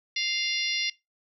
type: harmonic tone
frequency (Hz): 698.5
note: F5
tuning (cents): 0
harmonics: 3 / 4 / 5 / 6 / 7 / 8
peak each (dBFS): -31 / -32 / -33 / -34 / -34 / -35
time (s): 0.16-0.9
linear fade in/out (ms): 5
effects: noise-tail reverb RT60 0.2 s tail -20 dB re dry